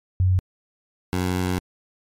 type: tone pair in turn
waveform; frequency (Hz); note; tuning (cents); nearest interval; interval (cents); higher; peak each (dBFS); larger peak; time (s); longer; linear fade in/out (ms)
sine / 15% pulse; 92.5 / 91.28; F#2 / F#2; 0 / -23; unison; 23; first; -15; neither; 0.2-0.39 / 1.13-1.59; second; 0
effects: MP3 64 kbps